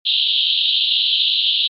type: band-pass noise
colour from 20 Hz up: white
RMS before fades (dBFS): -17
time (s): 0.05-1.68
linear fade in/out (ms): 20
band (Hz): 2900 to 4000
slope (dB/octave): 96
effects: MP3 48 kbps